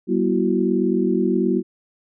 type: tone cluster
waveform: sine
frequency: 192.5 / 240.5 / 332.4 / 371.1 Hz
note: G3 / B3 / E4 / F#4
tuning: -31 / -46 / +15 / +5 cents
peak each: -22 dBFS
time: 0.07-1.63 s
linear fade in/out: 50 ms
effects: none